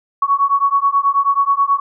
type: beating tone pair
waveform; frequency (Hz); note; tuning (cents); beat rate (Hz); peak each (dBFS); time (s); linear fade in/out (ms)
sine; 1112 / 1121.3; C#6 / C#6; +5 / +20; 9.3; -15; 0.22-1.8; 5
effects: none